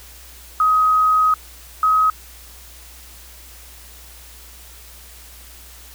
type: tone pair in turn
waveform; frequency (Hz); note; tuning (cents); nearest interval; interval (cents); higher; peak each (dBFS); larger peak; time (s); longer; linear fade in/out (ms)
sine; 1261 / 1268.2; D#6 / D#6; +23 / +33; unison; 10; second; -12; neither; 0.6-1.34 / 1.83-2.1; first; 2
effects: added 60 Hz sine -43 dBFS peak until 5.94 s + white hiss -43 dBFS RMS until 5.94 s

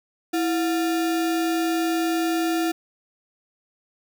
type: tone with sample-and-hold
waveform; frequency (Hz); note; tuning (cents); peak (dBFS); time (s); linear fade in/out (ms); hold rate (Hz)
sine; 329.6; E4; 0; -20; 0.33-2.72; 10; 1050
effects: none

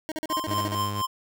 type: tone bursts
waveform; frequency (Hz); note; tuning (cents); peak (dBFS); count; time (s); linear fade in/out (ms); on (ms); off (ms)
25% pulse; 313.5; D#4; +13; -25; 10; 0.09-0.747; 0; 27; 43
type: tone with tremolo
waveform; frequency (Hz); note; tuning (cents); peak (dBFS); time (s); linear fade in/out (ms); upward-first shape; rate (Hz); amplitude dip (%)
square; 1046.5; C6; 0; -24; 0.29-1.07; 20; triangle; 4.3; 85
type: tone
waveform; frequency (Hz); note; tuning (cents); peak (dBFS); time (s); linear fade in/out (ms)
sawtooth; 102.2; G#2; -27; -26; 0.47-1.02; 10
effects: none

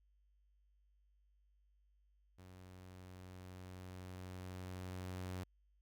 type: tone with level ramp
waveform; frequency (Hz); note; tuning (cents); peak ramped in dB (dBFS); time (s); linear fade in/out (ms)
sawtooth; 91.9; F#2; -11; -52 to -38; 2.38-5.44; 10
effects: added 50 Hz sine -70 dBFS peak until 5.81 s

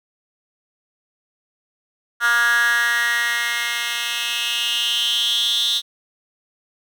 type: tone with high-pass filter sweep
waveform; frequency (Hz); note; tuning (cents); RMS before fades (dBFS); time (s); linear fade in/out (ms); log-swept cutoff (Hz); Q
10% pulse; 236.5; A#3; +25; -20; 2.2-5.82; 50; 1500 to 3700; 7
effects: none

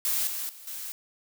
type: noise with level steps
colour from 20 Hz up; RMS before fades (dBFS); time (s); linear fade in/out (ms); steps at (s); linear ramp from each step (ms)
blue; -27 / -33 / -47 / -37; 0.05-0.92; 0; 0.27 / 0.49 / 0.67; 2
effects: none

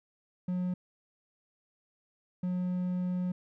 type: tone pair in turn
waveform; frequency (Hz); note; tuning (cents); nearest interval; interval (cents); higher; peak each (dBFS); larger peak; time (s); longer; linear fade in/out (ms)
triangle; 180.8 / 180.8; F#3 / F#3; -40 / -40; unison; 0; neither; -27; neither; 0.48-0.74 / 2.43-3.32; second; 5
effects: none

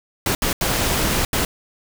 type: noise bursts at uneven times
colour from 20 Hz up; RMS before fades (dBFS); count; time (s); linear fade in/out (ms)
pink; -20; 4; 0.26-0.35 / 0.42-0.53 / 0.61-1.25 / 1.33-1.45; 2
effects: none

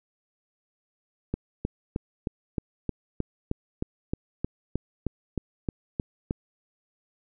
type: click train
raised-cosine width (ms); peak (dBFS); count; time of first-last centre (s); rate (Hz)
3; -14; 17; 1.34-6.309; 3.22
effects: none

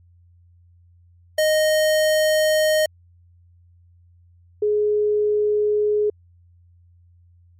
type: tone pair in turn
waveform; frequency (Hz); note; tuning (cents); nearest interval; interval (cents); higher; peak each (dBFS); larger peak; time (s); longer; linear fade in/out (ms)
square / sine; 620 / 419.5; D#5 / G#4; -6 / +17; perfect fifth; 677; first; -16; neither; 1.38-2.86 / 4.62-6.1; neither; 5
effects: added 87 Hz sine -50 dBFS peak until 7.59 s + MP3 64 kbps

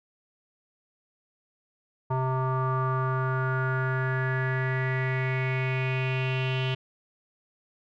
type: tone with low-pass filter sweep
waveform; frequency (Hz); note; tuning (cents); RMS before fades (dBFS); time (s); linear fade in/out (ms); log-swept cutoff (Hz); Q
square; 130.2; C3; -8; -27; 2.1-6.75; 10; 1000 to 3000; 6.2
effects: none

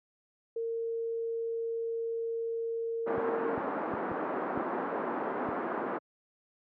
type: tone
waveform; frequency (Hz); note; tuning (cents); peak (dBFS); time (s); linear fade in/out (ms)
sine; 458.5; A#4; -29; -31; 0.56-3.56; 5
type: band-pass noise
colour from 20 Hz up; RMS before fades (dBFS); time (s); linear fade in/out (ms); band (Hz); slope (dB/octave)
pink; -34; 3.06-5.99; 20; 250 to 1400; 24
type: clicks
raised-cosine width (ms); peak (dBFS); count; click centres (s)
3; -24; 6; 3.179 / 3.578 / 3.937 / 4.115 / 4.575 / 5.488
effects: high-pass 100 Hz 12 dB/octave

